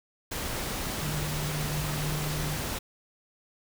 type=tone in noise; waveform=sine; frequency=150.2 Hz; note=D3; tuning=39 cents sharp; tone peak=-31 dBFS; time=1.01-2.57 s; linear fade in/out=10 ms; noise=pink; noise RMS=-33 dBFS; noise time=0.31-2.79 s; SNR=-1 dB; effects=none